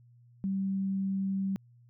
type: tone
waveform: sine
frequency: 193.6 Hz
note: G3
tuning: 21 cents flat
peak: -28 dBFS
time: 0.44-1.56 s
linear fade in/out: 0 ms
effects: added 120 Hz sine -56 dBFS peak until 1.89 s